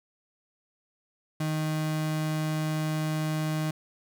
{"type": "tone", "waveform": "35% pulse", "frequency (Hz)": 155.56, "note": "D#3", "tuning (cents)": 0, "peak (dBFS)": -25, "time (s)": [1.4, 3.71], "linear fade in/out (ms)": 5, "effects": []}